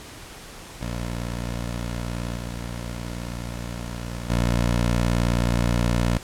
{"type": "tone with level steps", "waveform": "15% pulse", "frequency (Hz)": 59, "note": "A#1", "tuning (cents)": 22, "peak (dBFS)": [-21, -24, -13], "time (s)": [0.81, 6.18], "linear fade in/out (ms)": 5, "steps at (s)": [2.35, 4.29], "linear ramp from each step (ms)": 20, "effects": ["pink hiss -41 dBFS RMS until 6.23 s", "low-pass 11000 Hz 12 dB/octave"]}